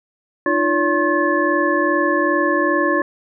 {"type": "tone cluster", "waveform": "sine", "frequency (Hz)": [304.2, 346.7, 567, 1073, 1728], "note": ["D#4", "F4", "C#5", "C6", "A6"], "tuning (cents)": [-39, -13, 39, 43, -32], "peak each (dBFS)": -21, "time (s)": [0.46, 3.02], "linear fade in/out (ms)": 2, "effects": []}